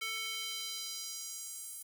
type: tone with high-pass filter sweep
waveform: square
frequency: 444.2 Hz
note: A4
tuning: 16 cents sharp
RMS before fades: -41 dBFS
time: 0.01-1.83 s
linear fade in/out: 10 ms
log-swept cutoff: 2100 to 10000 Hz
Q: 1.7
effects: none